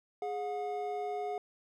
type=tone pair together; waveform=triangle; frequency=415.3 / 722.8 Hz; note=G#4 / F#5; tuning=0 / -41 cents; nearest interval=minor seventh; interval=959 cents; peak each=-35 / -34 dBFS; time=0.22-1.38 s; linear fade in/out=2 ms; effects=none